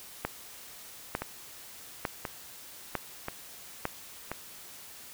two click trains, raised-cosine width 0.5 ms, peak -18 / -14 dBFS, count 4 / 5, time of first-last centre 1.22-4.316 / 0.25-3.854 s, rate 0.969 / 1.11 Hz, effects white hiss -48 dBFS RMS until 5.13 s

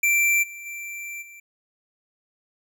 square tone with level steps, 2349 Hz, D7, in tune, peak -18 / -37 / -33 / -43 dBFS, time 0.03-1.4 s, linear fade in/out 5 ms, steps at 0.42 / 0.65 / 1.21 s, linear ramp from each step 20 ms, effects none

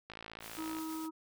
click train, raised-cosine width 0.3 ms, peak -29 dBFS, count 39, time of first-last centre 0.1-0.786 s, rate 55.4 Hz
white noise with tremolo, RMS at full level -48 dBFS, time 0.4-1.09 s, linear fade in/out 50 ms, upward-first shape triangle, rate 8 Hz, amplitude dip 30%
harmonic tone, 318.6 Hz, D#4, 41 cents sharp, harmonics 1 / 3 / 4, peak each -38 / -48 / -50 dBFS, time 0.57-1.11 s, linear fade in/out 20 ms
effects none

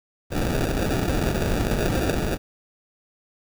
pink noise with sample-and-hold, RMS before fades -23 dBFS, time 0.3-2.38 s, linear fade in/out 50 ms, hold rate 1050 Hz, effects none

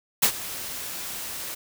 white noise with ADSR envelope, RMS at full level -17 dBFS, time 0.22-1.55 s, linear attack 12 ms, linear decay 80 ms, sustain -17 dB, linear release 10 ms, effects none

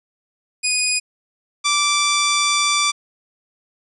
10% pulse tone pair in turn, 2478 / 1169.5 Hz, D#7 / D6, -8 / -8 cents, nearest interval octave + minor second, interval 1300 cents, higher first, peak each -7 dBFS, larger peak neither, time 0.63-1 / 1.64-2.92 s, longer second, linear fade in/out 20 ms, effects resampled to 24000 Hz

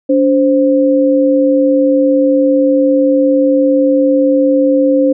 sine tone pair together, 285.8 / 523.3 Hz, D4 / C5, -47 / 0 cents, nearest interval minor seventh, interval 1047 cents, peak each -10 dBFS, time 0.09-5.13 s, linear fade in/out 10 ms, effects none

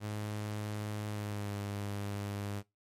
sawtooth tone with pitch glide, 105.3 to 101.48 Hz, G#2 to G#2, +24 to -40 cents, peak -32 dBFS, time 0-2.63 s, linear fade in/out 50 ms, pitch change -64 cents, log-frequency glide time 1.09-1.56 s, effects noise-tail reverb RT60 0.2 s tail -21 dB re dry + MP3 64 kbps

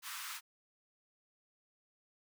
pink high-pass noise, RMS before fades -44 dBFS, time 0.02-0.41 s, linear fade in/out 50 ms, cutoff 1000 Hz, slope 48 dB/octave, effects none

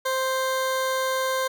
20% pulse tone, 523.3 Hz, C5, in tune, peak -18 dBFS, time 0.05-1.48 s, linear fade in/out 10 ms, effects none

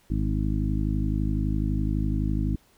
harmonic tone with a mistuned harmonic, 51.91 Hz, G#1, in tune, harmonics 1 / 2 / 3 / 4 / 5 / 6, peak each -26 / -29 / -31 / -32 / -33 / -34 dBFS, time 0.1-2.56 s, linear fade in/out 5 ms, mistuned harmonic 6, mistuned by +15 cents, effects pink hiss -61 dBFS RMS until 2.77 s

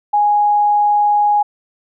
sine tone, 829 Hz, G#5, 3 cents flat, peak -10 dBFS, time 0.13-1.43 s, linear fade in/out 10 ms, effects none

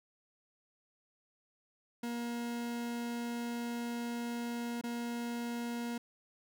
40% pulse tone with dropouts, 236.9 Hz, A#3, 28 cents sharp, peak -35 dBFS, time 2.03-5.98 s, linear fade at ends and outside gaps 5 ms, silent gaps 4.813-4.837 s, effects none

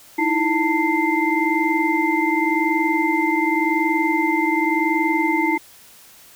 sine tone cluster, 310.8 / 331.7 / 894 / 2087 Hz, D#4 / E4 / A5 / C7, -2 / +11 / +27 / -5 cents, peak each -22 dBFS, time 0.18-5.58 s, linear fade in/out 10 ms, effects white hiss -47 dBFS RMS until 6.35 s

